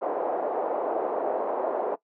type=band-pass noise; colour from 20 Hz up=white; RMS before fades=-28 dBFS; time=0.01-1.96 s; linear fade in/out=20 ms; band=390 to 750 Hz; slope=24 dB/octave; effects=noise-tail reverb RT60 0.1 s tail -19 dB re dry